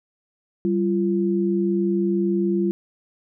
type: tone pair together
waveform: sine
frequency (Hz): 194.24 / 343.9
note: G3 / F4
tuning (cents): -16 / -27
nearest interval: minor seventh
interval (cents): 989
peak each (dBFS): -21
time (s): 0.65-2.71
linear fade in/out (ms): 0
effects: none